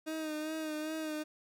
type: tone with vibrato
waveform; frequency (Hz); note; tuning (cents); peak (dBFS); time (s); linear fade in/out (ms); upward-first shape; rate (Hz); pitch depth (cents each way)
30% pulse; 311.1; D#4; 0; -33; 0.06-1.24; 20; sine; 2.5; 36
effects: none